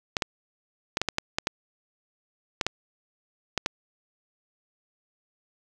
clicks, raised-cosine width 0.2 ms, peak -7 dBFS, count 12, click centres 0.168 / 0.222 / 0.971 / 1.016 / 1.087 / 1.184 / 1.385 / 1.471 / 2.612 / 2.666 / 3.577 / 3.661 s, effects none

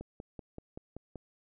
click train, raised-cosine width 2 ms, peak -29 dBFS, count 7, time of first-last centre 0.01-1.157 s, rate 5.23 Hz, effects none

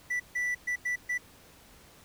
triangle tone bursts at uneven times, 1970 Hz, B6, 5 cents flat, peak -26 dBFS, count 5, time 0.1-0.2 / 0.35-0.55 / 0.67-0.76 / 0.85-0.96 / 1.09-1.18 s, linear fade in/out 10 ms, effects pink hiss -56 dBFS RMS until 2.04 s

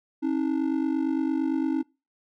triangle ring-modulated tone, 293.7 Hz, D4, in tune, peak -18 dBFS, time 0.22-1.83 s, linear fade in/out 20 ms, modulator 24.4 Hz, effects noise-tail reverb RT60 0.3 s tail -25 dB re dry

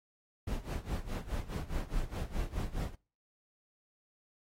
brown noise with tremolo, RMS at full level -33 dBFS, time 0.47-2.95 s, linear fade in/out 5 ms, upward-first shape sine, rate 4.8 Hz, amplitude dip 85%, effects noise-tail reverb RT60 0.4 s tail -25 dB re dry + AAC 48 kbps

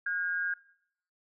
sine tone pair together, 1442.4 / 1619 Hz, F#6 / G#6, -45 / -45 cents, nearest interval major second, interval 200 cents, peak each -35 / -30 dBFS, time 0.06-0.54 s, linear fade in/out 5 ms, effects noise-tail reverb RT60 0.7 s tail -21 dB re dry

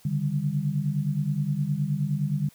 sine tone cluster, 140.4 / 150 / 198 Hz, C#3 / D3 / G3, +22 / +37 / +18 cents, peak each -29 / -26 / -30 dBFS, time 0.05-2.49 s, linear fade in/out 5 ms, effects white hiss -57 dBFS RMS until 2.54 s

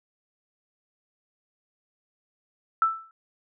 sine tone with exponential decay, 1324 Hz, E6, 7 cents sharp, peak -15 dBFS, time 2.82-3.11 s, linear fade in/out 1 ms, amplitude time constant 61 ms, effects none

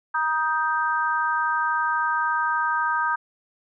sine chord, Eb major, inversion second, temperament equal with one note detuned, 946.4 / 1244.5 / 1568 Hz, Bb5 / Eb6 / G6, +26 / 0 / 0 cents, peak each -25 dBFS, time 0.14-3.16 s, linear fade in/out 10 ms, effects none

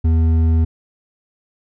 sine tone with hard clipping, 81.2 Hz, E2, 26 cents flat, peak -13 dBFS, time 0.04-0.65 s, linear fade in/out 10 ms, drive 7 dB, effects none

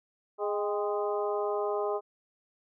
harmonic tone with a mistuned harmonic, 207.2 Hz, G#3, 4 cents flat, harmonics 2 / 3 / 4 / 5 / 6, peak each -30 / -34 / -36 / -38 / -40 dBFS, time 0.38-2.01 s, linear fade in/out 50 ms, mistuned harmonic 4, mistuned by -53 cents, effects none

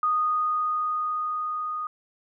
sine tone with level ramp, 1237 Hz, D#6, 10 cents flat, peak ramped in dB -20 to -28 dBFS, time 0.03-1.87 s, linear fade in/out 2 ms, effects none

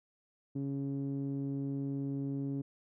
sawtooth tone with low-pass filter, 138.59 Hz, C#3, in tune, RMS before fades -36 dBFS, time 0.55-2.62 s, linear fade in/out 10 ms, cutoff 310 Hz, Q 3.2, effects none

